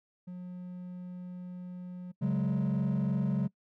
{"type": "tone", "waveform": "triangle", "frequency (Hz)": 180, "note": "F#3", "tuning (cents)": -47, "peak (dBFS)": -37, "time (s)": [0.27, 2.12], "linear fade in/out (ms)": 10}
{"type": "chord", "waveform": "triangle", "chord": "C# suspended fourth", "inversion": "none", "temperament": "just", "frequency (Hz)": [138.59, 184.79, 207.9], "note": ["C#3", "F#3", "G#3"], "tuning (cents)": [0, -2, 2], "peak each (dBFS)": [-28, -28, -29], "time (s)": [2.21, 3.48], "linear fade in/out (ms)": 20}
{"effects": ["noise-tail reverb RT60 0.1 s tail -24 dB re dry", "tanh soft clip ceiling -21 dBFS"]}